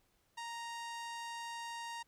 sawtooth tone with low-pass filter, 932.3 Hz, A#5, in tune, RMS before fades -44 dBFS, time 0.37-2.03 s, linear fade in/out 10 ms, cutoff 8200 Hz, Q 0.95, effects pink hiss -75 dBFS RMS until 2.07 s

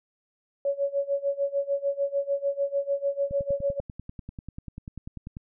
sine tone with tremolo, 560 Hz, C#5, 18 cents sharp, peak -21 dBFS, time 0.65-3.8 s, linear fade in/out 2 ms, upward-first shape sine, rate 6.7 Hz, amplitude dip 90%
click train, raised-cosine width 5 ms, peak -25 dBFS, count 22, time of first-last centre 3.31-5.369 s, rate 10.2 Hz
effects none

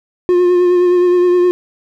triangle tone with vibrato, 356.7 Hz, F4, 37 cents sharp, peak -6 dBFS, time 0.29-1.51 s, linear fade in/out 0 ms, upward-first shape triangle, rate 9.6 Hz, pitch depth 28 cents each way, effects none

